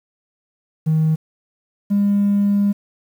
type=tone pair in turn; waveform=triangle; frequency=157.6 / 202.3 Hz; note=D#3 / G#3; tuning=+23 / -45 cents; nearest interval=major third; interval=432 cents; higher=second; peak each=-10 / -10 dBFS; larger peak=neither; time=0.86-1.16 / 1.9-2.73 s; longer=second; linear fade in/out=20 ms; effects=tanh soft clip ceiling -10 dBFS + 8-bit

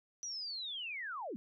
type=linear sweep; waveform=sine; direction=down; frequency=5920 to 185.2 Hz; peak=-39 dBFS; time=0.23-1.36 s; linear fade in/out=0 ms; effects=none

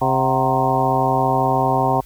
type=harmonic tone with a mistuned harmonic; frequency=132.6 Hz; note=C3; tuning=23 cents sharp; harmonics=1 / 2 / 3 / 4 / 5 / 6 / 7 / 8; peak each=-23 / -25 / -25 / -26 / -24 / -20 / -21 / -26 dBFS; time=0.01-2.01 s; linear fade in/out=10 ms; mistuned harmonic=6; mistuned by=-85 cents; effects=added 50 Hz sine -41 dBFS peak until 2.05 s + white hiss -50 dBFS RMS until 2.05 s

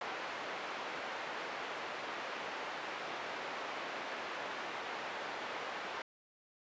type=band-pass noise; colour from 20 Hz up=pink; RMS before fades=-42 dBFS; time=0.01-6.02 s; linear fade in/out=2 ms; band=540 to 2500 Hz; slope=12 dB/octave; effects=resampled to 16000 Hz

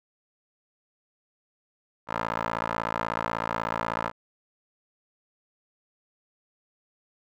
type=tone with band-pass filter; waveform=15% pulse; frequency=56.3 Hz; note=A1; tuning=40 cents sharp; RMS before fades=-30 dBFS; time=2.07-4.12 s; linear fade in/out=50 ms; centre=1100 Hz; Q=1.9; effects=none

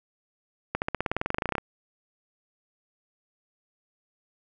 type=accelerating click train; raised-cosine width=0.5 ms; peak=-11 dBFS; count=19; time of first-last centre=0.75-1.582 s; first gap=69 ms; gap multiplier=0.95; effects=none

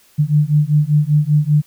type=beating tone pair; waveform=sine; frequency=146.9 / 152 Hz; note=D3 / D#3; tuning=+1 / -40 cents; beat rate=5.1 Hz; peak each=-14 dBFS; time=0.18-1.62 s; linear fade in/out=20 ms; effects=white hiss -52 dBFS RMS until 1.66 s

